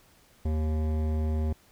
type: tone with hard clipping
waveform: sine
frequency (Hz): 77.78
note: D#2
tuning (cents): 0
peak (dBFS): -27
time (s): 0.45-1.53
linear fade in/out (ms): 5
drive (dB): 15
effects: pink hiss -60 dBFS RMS until 1.71 s